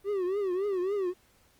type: tone with vibrato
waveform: triangle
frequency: 383.7 Hz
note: G4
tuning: 37 cents flat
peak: -25 dBFS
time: 0.04-1.14 s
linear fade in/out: 50 ms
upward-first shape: triangle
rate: 3.6 Hz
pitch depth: 160 cents each way
effects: pink hiss -64 dBFS RMS until 1.59 s + Opus 32 kbps